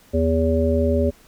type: harmonic tone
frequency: 81.3 Hz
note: E2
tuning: 23 cents flat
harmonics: 1 / 3 / 5 / 7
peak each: -20 / -22 / -23 / -22 dBFS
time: 0.13-1.11 s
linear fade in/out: 20 ms
effects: pink hiss -52 dBFS RMS until 1.27 s